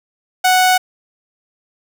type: tone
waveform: sawtooth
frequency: 740 Hz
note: F#5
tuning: in tune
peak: -6 dBFS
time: 0.44-0.78 s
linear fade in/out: 10 ms
effects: none